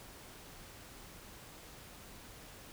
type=silence; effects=pink hiss -53 dBFS RMS until 2.72 s